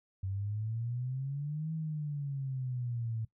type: exponential two-way sweep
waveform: sine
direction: up then down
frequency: 94.2 to 161.1 to 110.5 Hz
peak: -33 dBFS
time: 0.23-3.25 s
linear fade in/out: 5 ms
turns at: 1.73 s
effects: noise-tail reverb RT60 0.1 s tail -19 dB re dry